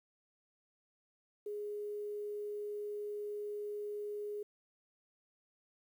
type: tone with quantisation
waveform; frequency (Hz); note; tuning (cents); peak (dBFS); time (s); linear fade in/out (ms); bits
sine; 415.3; G#4; 0; -38; 1.46-4.43; 5; 11
effects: none